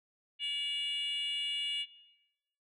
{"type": "tone with frequency modulation", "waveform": "sine", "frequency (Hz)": 2862, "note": "F7", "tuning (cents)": 42, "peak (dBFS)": -31, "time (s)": [0.39, 1.86], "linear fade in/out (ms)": 50, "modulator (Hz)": 576, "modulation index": 0.66, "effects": ["noise-tail reverb RT60 1.0 s tail -19 dB re dry", "tanh soft clip ceiling -30 dBFS"]}